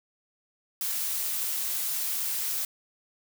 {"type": "noise", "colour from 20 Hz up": "blue", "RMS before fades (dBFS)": -30, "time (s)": [0.81, 2.65], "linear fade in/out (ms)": 2, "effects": []}